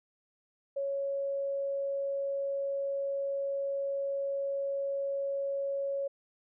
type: tone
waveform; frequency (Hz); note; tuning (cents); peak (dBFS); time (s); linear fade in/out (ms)
sine; 554.4; C#5; 0; -30; 0.76-6.08; 10
effects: none